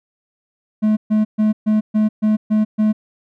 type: tone bursts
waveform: triangle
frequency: 214.6 Hz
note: A3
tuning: 43 cents flat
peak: -10 dBFS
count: 8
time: 0.82-2.93 s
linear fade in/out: 20 ms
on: 150 ms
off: 130 ms
effects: none